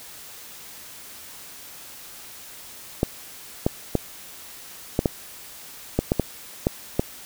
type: clicks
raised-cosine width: 2 ms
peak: -5 dBFS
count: 10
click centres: 3.031 / 3.665 / 3.953 / 4.991 / 5.058 / 5.99 / 6.119 / 6.197 / 6.669 / 6.995 s
effects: white hiss -42 dBFS RMS until 7.25 s